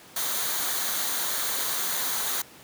white noise with comb filter, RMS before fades -28 dBFS, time 0.16-2.42 s, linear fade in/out 5 ms, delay 0.38 ms, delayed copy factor -0.5, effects pink hiss -49 dBFS RMS until 2.63 s + high-pass 150 Hz 12 dB/octave

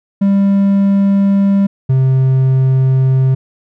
triangle tone pair in turn, 197.9 / 131.72 Hz, G3 / C3, +17 / +12 cents, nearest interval perfect fifth, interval 705 cents, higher first, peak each -6 dBFS, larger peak neither, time 0.21-1.67 / 1.89-3.35 s, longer neither, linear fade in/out 10 ms, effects none

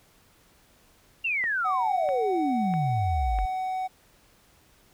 sine exponential sweep, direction down, 2817 to 44.34 Hz, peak -24 dBFS, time 1.24-3.46 s, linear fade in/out 10 ms
click train, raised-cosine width 0.5 ms, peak -24 dBFS, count 4, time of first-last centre 1.44-3.388 s, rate 1.54 Hz
triangle tone, 749 Hz, F#5, 21 cents sharp, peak -25 dBFS, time 1.64-3.88 s, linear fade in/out 20 ms
effects pink hiss -60 dBFS RMS until 4.93 s

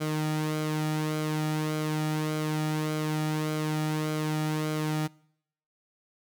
sawtooth tone with flanger, 154.2 Hz, D#3, 15 cents flat, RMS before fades -29 dBFS, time 0-5.08 s, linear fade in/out 20 ms, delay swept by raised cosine 1.1 to 1.94 ms, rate 1.7 Hz, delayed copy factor -0.5, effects noise-tail reverb RT60 0.7 s tail -24 dB re dry

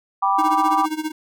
sine chord, G major, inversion none, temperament just, 784 / 980 / 1176 Hz, G5 / B5 / D6, 0 / -14 / +2 cents, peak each -20 dBFS, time 0.22-0.86 s, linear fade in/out 10 ms
square tone with tremolo, 311.1 Hz, D#4, in tune, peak -21 dBFS, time 0.38-1.12 s, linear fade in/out 10 ms, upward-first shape sine, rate 15 Hz, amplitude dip 85%
effects none

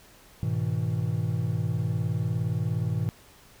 triangle chord, E major, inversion first, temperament equal with one note detuned, 103.83 / 123.47 / 160.68 Hz, G#2 / B2 / E3, 0 / 0 / -44 cents, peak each -27 / -27 / -28 dBFS, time 0.43-3.09 s, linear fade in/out 0 ms, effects pink hiss -54 dBFS RMS until 3.6 s

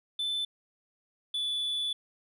sine tone pair in turn, 3520 / 3462 Hz, A7 / A7, 0 / -29 cents, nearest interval unison, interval 29 cents, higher first, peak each -26 dBFS, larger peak neither, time 0.19-0.45 / 1.34-1.93 s, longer second, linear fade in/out 5 ms, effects tanh soft clip ceiling -28 dBFS

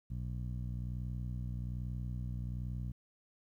15% pulse tone with low-pass filter, 61.2 Hz, B1, 15 cents flat, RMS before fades -39 dBFS, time 0.1-2.92 s, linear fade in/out 10 ms, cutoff 140 Hz, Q 1.1, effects 12-bit

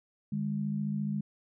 sine tone pair together, 150.31 / 204.8 Hz, D3 / G#3, +41 / -24 cents, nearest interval perfect fourth, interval 535 cents, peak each -34 / -31 dBFS, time 0.32-1.21 s, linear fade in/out 5 ms, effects none

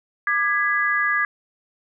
sine chord, G# diminished, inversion second, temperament just, 1196.1 / 1661.2 / 1993.5 Hz, D6 / G#6 / B6, +31 / 0 / +16 cents, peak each -24 / -20 / -25 dBFS, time 0.27-1.25 s, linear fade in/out 2 ms, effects none

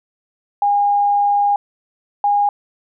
sine tone pair in turn, 814 / 817 Hz, G#5 / G#5, -35 / -29 cents, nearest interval unison, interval 6 cents, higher second, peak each -12 dBFS, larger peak neither, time 0.62-1.56 / 2.24-2.49 s, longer first, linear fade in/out 2 ms, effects none

